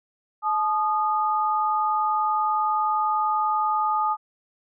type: tone pair together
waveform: sine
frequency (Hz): 860 / 1229.6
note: A5 / D#6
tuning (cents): -40 / -21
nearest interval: tritone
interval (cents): 619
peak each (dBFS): -23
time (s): 0.42-4.17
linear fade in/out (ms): 50
effects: none